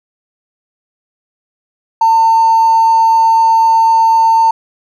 triangle tone with hard clipping, 902 Hz, A5, 43 cents sharp, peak -6 dBFS, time 2.01-4.51 s, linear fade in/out 5 ms, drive 3 dB, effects none

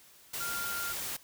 sine tone in noise, 1396.9 Hz, F6, in tune, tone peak -36 dBFS, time 0.4-0.93 s, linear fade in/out 10 ms, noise white, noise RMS -37 dBFS, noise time 0.33-1.17 s, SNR -2 dB, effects white hiss -58 dBFS RMS until 1.23 s

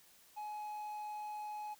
triangle tone, 843 Hz, G#5, 26 cents sharp, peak -39 dBFS, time 0.36-1.75 s, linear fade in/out 20 ms, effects white hiss -64 dBFS RMS until 1.79 s

